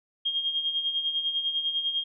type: tone with tremolo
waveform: sine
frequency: 3231 Hz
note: G#7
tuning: 48 cents flat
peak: -23 dBFS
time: 0.25-2.04 s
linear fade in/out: 10 ms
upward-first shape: sine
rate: 10 Hz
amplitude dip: 60%
effects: none